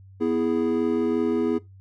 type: chord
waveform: triangle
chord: E major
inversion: second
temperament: equal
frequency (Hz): 246.9 / 329.6 / 415.3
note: B3 / E4 / G#4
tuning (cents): 0 / 0 / 0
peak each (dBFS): -23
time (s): 0.2-1.59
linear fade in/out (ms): 20
effects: noise-tail reverb RT60 0.2 s tail -20 dB re dry + added 96 Hz sine -45 dBFS peak until 1.8 s